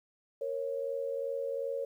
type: tone pair together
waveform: sine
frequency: 466.2 / 548.9 Hz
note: A#4 / C#5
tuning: 0 / -17 cents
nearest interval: minor third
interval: 283 cents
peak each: -36 / -34 dBFS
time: 0.41-1.85 s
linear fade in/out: 5 ms
effects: 11-bit